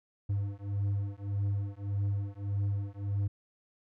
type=beating tone pair; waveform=triangle; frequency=99.5 / 101.2 Hz; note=G2 / G#2; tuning=+26 / -44 cents; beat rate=1.7 Hz; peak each=-31 dBFS; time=0.29-3.28 s; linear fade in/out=10 ms; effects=none